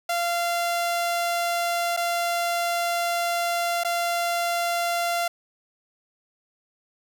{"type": "tone with dropouts", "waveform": "sawtooth", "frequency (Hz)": 690, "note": "F5", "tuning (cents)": -21, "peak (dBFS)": -19, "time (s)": [0.09, 5.28], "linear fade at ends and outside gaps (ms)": 5, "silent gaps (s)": [[1.966, 1.972], [3.836, 3.847]], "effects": []}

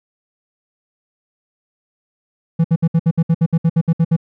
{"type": "tone bursts", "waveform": "triangle", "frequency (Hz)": 164.81, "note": "E3", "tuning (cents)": 0, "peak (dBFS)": -8, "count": 14, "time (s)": [2.59, 4.165], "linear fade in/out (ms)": 10, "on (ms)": 54, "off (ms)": 63, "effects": []}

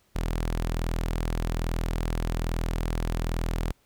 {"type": "tone", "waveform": "sawtooth", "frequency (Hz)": 41.2, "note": "E1", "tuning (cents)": 0, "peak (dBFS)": -22, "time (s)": [0.15, 3.72], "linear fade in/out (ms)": 10, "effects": ["pink hiss -66 dBFS RMS until 3.85 s"]}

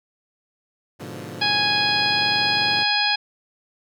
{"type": "chord", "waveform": "15% pulse", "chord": "G# diminished seventh", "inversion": "none", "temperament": "equal", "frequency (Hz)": [103.83, 123.47, 146.83, 174.61], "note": ["G#2", "B2", "D3", "F3"], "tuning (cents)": [0, 0, 0, 0], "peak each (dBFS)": -32, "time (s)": [0.99, 2.84], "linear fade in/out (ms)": 20}
{"type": "harmonic tone", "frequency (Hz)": 830.6, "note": "G#5", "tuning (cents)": 0, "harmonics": [1, 2, 3, 4, 5, 6], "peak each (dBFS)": [-25, -25, -25, -25, -25, -25], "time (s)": [1.41, 3.16], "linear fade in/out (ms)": 10}
{"effects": []}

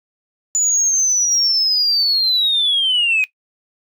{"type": "linear sweep", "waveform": "sine", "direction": "down", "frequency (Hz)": [6990, 2489], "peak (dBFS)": -12, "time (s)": [0.55, 3.24], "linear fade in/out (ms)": 0, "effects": ["noise-tail reverb RT60 0.1 s tail -19 dB re dry", "tanh soft clip ceiling -9 dBFS"]}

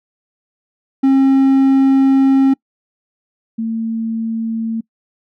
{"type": "tone pair in turn", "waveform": ["triangle", "sine"], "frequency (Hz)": [269.1, 225.5], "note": ["C4", "A3"], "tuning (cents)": [49, 43], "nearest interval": "minor third", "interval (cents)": 306, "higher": "first", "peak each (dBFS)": [-6, -17], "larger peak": "first", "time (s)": [[1.03, 2.54], [3.58, 4.81]], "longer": "first", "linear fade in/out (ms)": 10, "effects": ["noise-tail reverb RT60 0.1 s tail -25 dB re dry"]}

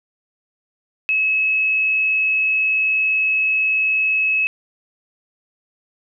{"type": "tone", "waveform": "sine", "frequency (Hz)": 2579, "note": "E7", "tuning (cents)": -39, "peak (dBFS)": -15, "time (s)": [1.09, 4.47], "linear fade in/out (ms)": 0, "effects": []}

